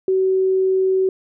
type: tone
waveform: sine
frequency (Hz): 378.3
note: F#4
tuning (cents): +38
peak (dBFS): -14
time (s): 0.08-1.09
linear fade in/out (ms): 2
effects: none